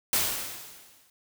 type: noise with exponential decay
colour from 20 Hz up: white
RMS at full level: -23 dBFS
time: 0.13-1.1 s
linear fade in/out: 2 ms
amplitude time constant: 210 ms
effects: none